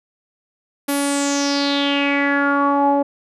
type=tone with low-pass filter sweep; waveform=sawtooth; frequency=282.6 Hz; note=C#4; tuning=34 cents sharp; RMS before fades=-18 dBFS; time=0.88-3.03 s; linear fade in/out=10 ms; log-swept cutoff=12000 to 690 Hz; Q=5.6; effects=none